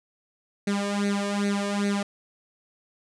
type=tone with flanger; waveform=sawtooth; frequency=202 Hz; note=G#3; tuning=48 cents flat; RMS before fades=-26 dBFS; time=0.67-2.03 s; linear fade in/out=5 ms; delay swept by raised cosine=0.47 to 1.77 ms; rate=2.5 Hz; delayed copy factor=+0.85; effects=resampled to 22050 Hz